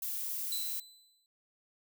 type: noise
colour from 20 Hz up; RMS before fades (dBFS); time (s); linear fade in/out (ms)
violet; -37; 0.02-0.8; 5
type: tone with exponential decay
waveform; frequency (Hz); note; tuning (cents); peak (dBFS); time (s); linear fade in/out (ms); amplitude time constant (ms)
sawtooth; 4010; B7; +26; -32; 0.52-1.26; 1; 160
effects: none